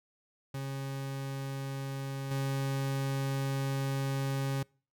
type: tone with level steps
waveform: 40% pulse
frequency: 136.3 Hz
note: C#3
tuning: 29 cents flat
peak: -34 / -29 dBFS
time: 0.54-4.63 s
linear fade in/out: 5 ms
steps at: 2.31 s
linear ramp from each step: 2 ms
effects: noise-tail reverb RT60 0.4 s tail -26 dB re dry